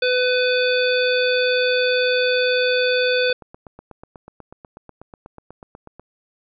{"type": "harmonic tone", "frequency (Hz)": 501, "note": "B4", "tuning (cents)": 25, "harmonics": [1, 3, 5, 7, 9], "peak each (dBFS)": [-18, -23, -25, -26, -28], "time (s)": [0.02, 3.33], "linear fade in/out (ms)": 5}
{"type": "click train", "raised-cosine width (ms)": 1, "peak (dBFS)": -25, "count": 23, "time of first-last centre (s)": [3.3, 5.996], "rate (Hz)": 8.16}
{"effects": []}